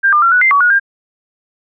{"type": "tone with pitch steps", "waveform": "sine", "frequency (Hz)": [1590, 1199, 1367, 1475, 2086, 1133, 1450, 1601], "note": ["G6", "D6", "F6", "F#6", "C7", "C#6", "F#6", "G6"], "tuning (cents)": [24, 36, -37, -6, -6, 37, -35, 36], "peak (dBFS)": -7, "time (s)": [0.03, 0.798], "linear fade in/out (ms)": 20, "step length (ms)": 96, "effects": []}